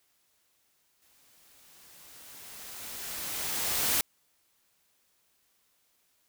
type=noise with exponential growth; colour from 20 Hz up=white; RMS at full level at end=-26 dBFS; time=1.02-4.01 s; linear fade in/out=0 ms; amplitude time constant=650 ms; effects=white hiss -71 dBFS RMS until 6.28 s